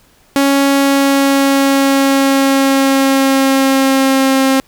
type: tone with pitch glide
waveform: sawtooth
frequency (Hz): 277.2 to 267.1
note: C#4 to C4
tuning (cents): 0 to +36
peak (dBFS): -5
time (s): 0.36-4.6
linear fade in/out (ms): 0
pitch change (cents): -64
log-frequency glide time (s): 0.71-4.46
effects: pink hiss -50 dBFS RMS until 4.67 s